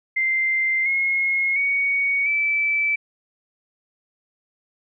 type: tone with pitch steps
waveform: sine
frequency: 2087 / 2161 / 2237 / 2316 Hz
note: C7 / C#7 / C#7 / D7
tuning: -5 / -45 / +15 / -25 cents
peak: -18 dBFS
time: 0.16-2.96 s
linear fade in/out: 10 ms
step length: 700 ms
effects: none